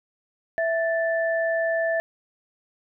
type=tone pair together; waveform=sine; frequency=659.3 / 1760 Hz; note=E5 / A6; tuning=0 / 0 cents; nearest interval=octave + perfect fourth; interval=1700 cents; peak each=-22 / -27 dBFS; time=0.58-2 s; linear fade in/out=0 ms; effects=none